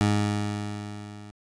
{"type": "tone with level ramp", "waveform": "20% pulse", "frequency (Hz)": 103.83, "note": "G#2", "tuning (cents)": 0, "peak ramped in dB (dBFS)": [-14, -37], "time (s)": [0.01, 1.31], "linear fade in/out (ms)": 0, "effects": ["resampled to 22050 Hz"]}